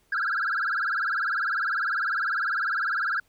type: tone with vibrato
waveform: sine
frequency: 1480 Hz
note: F#6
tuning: in tune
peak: -22 dBFS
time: 0.12-3.2 s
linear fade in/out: 5 ms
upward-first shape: sine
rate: 20 Hz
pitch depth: 210 cents each way
effects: tanh soft clip ceiling -21 dBFS + pink hiss -66 dBFS RMS until 3.28 s